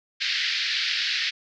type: band-pass noise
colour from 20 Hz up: white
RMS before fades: -26 dBFS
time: 0.2-1.31 s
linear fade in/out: 20 ms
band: 1600 to 4900 Hz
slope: 48 dB/octave
effects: none